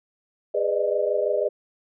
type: tone cluster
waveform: sine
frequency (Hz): 412.1 / 498.5 / 593 / 619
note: G#4 / B4 / D5 / D#5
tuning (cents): -13 / +16 / +17 / -9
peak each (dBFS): -26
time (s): 0.54-1.49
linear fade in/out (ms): 10
effects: none